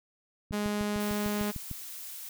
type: click train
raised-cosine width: 5 ms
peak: -25 dBFS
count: 9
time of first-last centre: 0.51-1.713 s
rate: 6.65 Hz
type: tone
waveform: sawtooth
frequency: 207.7 Hz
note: G#3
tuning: in tune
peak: -25 dBFS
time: 0.52-1.52 s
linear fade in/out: 20 ms
type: noise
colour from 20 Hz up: blue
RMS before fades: -42 dBFS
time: 1-2.29 s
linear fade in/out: 2 ms
effects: none

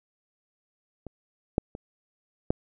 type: clicks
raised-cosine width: 2 ms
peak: -25 / -8 / -24 / -9 dBFS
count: 4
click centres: 1.067 / 1.581 / 1.751 / 2.505 s
effects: none

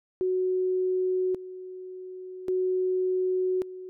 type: tone with tremolo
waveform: sine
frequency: 370 Hz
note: F#4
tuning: in tune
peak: -23 dBFS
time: 0.21-3.89 s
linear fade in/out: 0 ms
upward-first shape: square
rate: 0.44 Hz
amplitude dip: 80%
effects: none

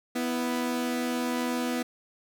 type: tone pair together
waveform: sawtooth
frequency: 246.9 / 329.6 Hz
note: B3 / E4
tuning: 0 / 0 cents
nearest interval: perfect fourth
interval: 500 cents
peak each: -24 / -30 dBFS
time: 0.15-1.83 s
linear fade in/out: 10 ms
effects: none

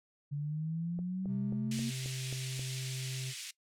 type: exponential sweep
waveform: sine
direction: up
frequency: 142.2 to 233.7 Hz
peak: -33 dBFS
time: 0.31-1.91 s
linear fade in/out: 20 ms
type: click train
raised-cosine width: 2 ms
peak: -32 dBFS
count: 7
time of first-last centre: 0.99-2.594 s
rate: 3.74 Hz
type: tone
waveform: triangle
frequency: 130.5 Hz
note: C3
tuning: 4 cents flat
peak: -35 dBFS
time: 1.26-3.34 s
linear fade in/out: 50 ms
type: band-pass noise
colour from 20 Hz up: pink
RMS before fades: -44 dBFS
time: 1.71-3.51 s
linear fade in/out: 5 ms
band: 2300 to 9900 Hz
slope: 24 dB/octave
effects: noise-tail reverb RT60 0.1 s tail -20 dB re dry

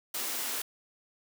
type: high-pass noise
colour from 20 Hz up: white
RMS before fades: -34 dBFS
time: 0.14-0.62 s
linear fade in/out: 5 ms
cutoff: 220 Hz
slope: 96 dB/octave
effects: none

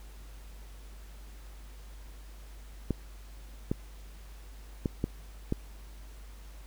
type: clicks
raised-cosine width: 3 ms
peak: -15 dBFS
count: 5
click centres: 2.907 / 3.715 / 4.858 / 5.041 / 5.524 s
effects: added 50 Hz sine -45 dBFS peak until 6.66 s + pink hiss -57 dBFS RMS until 6.66 s

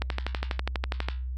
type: click train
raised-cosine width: 0.3 ms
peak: -12 dBFS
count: 14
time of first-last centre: 0.02-1.086 s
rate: 12.2 Hz
effects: added 63 Hz sine -30 dBFS peak until 1.37 s + Opus 48 kbps

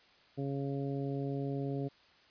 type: harmonic tone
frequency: 138.59 Hz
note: C#3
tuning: in tune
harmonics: 1 / 2 / 3 / 4 / 5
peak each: -36 / -38 / -40 / -46 / -48 dBFS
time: 0.37-1.89 s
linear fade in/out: 20 ms
effects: white hiss -63 dBFS RMS until 2.3 s + resampled to 11025 Hz

